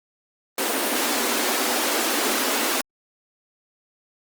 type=high-pass noise; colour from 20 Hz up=pink; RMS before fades=-23 dBFS; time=0.58-2.81 s; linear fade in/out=2 ms; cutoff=230 Hz; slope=96 dB/octave; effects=Opus 24 kbps